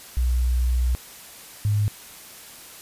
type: tone pair in turn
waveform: sine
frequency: 61.74 / 104.03 Hz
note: B1 / G#2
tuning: 0 / +3 cents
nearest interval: major sixth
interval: 903 cents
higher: second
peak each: -18 dBFS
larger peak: neither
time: 0.17-0.95 / 1.65-1.88 s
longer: first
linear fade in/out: 0 ms
effects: white hiss -43 dBFS RMS until 2.81 s + resampled to 32000 Hz